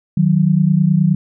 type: tone pair together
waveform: sine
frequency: 155.47 / 185 Hz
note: D#3 / F#3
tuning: -1 / 0 cents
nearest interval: minor third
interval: 301 cents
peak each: -13 dBFS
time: 0.17-1.15 s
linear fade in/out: 5 ms
effects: none